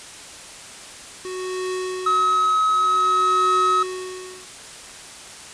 square tone with tremolo, 370 Hz, F#4, in tune, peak -24 dBFS, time 1.25-4.45 s, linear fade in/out 0 ms, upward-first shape triangle, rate 0.54 Hz, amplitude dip 100%
triangle tone, 1278 Hz, D#6, 46 cents sharp, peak -14 dBFS, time 2.06-3.83 s, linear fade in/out 5 ms
effects white hiss -39 dBFS RMS until 5.53 s + resampled to 22050 Hz

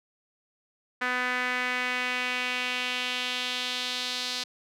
sawtooth tone with band-pass filter sweep, 250 Hz, B3, 21 cents sharp, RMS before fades -30 dBFS, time 1.01-4.44 s, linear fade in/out 10 ms, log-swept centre 1700 to 4300 Hz, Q 2.4, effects none

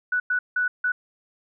sine tone bursts at uneven times, 1480 Hz, F#6, in tune, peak -20 dBFS, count 4, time 0.12-0.2 / 0.3-0.39 / 0.56-0.68 / 0.84-0.92 s, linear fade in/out 5 ms, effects none

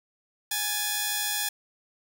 5% pulse tone pair together, 827 / 1741.3 Hz, G#5 / A6, -8 / -18 cents, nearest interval octave + minor second, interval 1290 cents, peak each -18 dBFS, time 0.51-1.49 s, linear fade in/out 5 ms, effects none

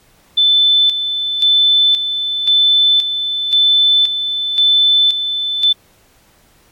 sine tone with tremolo, 3520 Hz, A7, in tune, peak -8 dBFS, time 0.37-5.73 s, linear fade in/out 10 ms, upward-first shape square, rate 0.95 Hz, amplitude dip 60%, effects pink hiss -52 dBFS RMS until 6.71 s + AAC 64 kbps

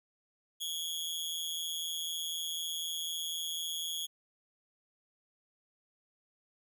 sawtooth tone with amplitude modulation, 3322 Hz, G#7, in tune, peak -28 dBFS, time 0.6-4.07 s, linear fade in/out 20 ms, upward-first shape sine, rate 164 Hz, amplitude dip 85%, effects none

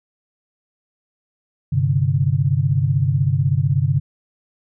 sine chord, G suspended fourth, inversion none, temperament equal, 98 / 130.81 / 146.83 Hz, G2 / C3 / D3, 0 / 0 / 0 cents, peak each -21 / -18 / -19 dBFS, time 1.72-4 s, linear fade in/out 10 ms, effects none

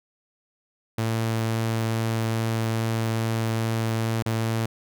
sawtooth tone with dropouts, 112.8 Hz, A2, 44 cents sharp, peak -19 dBFS, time 0.98-4.66 s, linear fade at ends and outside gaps 5 ms, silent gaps 4.225-4.26 s, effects none

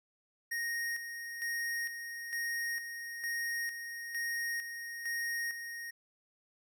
square tone with tremolo, 1864.7 Hz, A#6, in tune, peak -34 dBFS, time 0.51-5.91 s, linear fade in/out 10 ms, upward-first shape square, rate 1.1 Hz, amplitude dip 55%, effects none

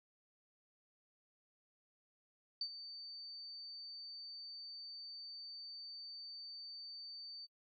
sine tone with ADSR envelope, 4580 Hz, D8, 44 cents flat, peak -35 dBFS, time 2.61-7.47 s, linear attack 3 ms, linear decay 68 ms, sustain -12 dB, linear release 28 ms, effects noise-tail reverb RT60 0.1 s tail -25 dB re dry + MP3 64 kbps

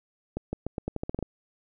accelerating click train, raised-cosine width 2 ms, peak -17 dBFS, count 11, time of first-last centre 0.37-1.227 s, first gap 160 ms, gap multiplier 0.85, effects none

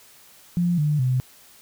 sine tone with pitch steps, 174.61 / 149.4 / 127.82 Hz, F3 / D3 / C3, 0 / +30 / -40 cents, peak -18 dBFS, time 0.57-1.2 s, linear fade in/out 0 ms, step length 210 ms, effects white hiss -51 dBFS RMS until 1.61 s

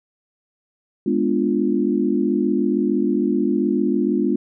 sine chord, G# diminished seventh, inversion none, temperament equal, 207.7 / 246.9 / 293.7 / 349.2 Hz, G#3 / B3 / D4 / F4, 0 / 0 / 0 / 0 cents, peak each -22 dBFS, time 1.06-4.36 s, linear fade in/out 5 ms, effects none

